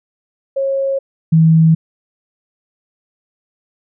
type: tone pair in turn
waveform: sine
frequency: 544 / 161.43 Hz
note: C#5 / E3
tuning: -33 / -36 cents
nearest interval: octave + major sixth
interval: 2103 cents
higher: first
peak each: -14 / -6 dBFS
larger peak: second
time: 0.56-0.99 / 1.32-1.75 s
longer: neither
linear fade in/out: 10 ms
effects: none